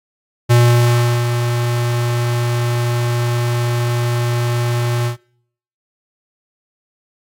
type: tone with ADSR envelope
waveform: square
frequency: 120 Hz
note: B2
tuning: 49 cents flat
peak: -8 dBFS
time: 0.49-5.17 s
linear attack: 21 ms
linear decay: 720 ms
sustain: -8 dB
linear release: 110 ms
effects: noise-tail reverb RT60 0.7 s tail -26 dB re dry + AAC 48 kbps